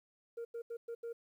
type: tone bursts at uneven times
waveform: sine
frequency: 466.2 Hz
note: A#4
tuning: in tune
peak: -37 dBFS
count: 5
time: 0.37-0.45 / 0.54-0.62 / 0.7-0.77 / 0.88-0.95 / 1.03-1.13 s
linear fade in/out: 10 ms
effects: tanh soft clip ceiling -38 dBFS + 12-bit